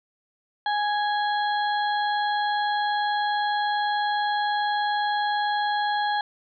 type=harmonic tone; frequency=830.6 Hz; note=G#5; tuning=in tune; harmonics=1 / 2 / 4 / 5; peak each=-23 / -29 / -35 / -37 dBFS; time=0.66-6.21 s; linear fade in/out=2 ms; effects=none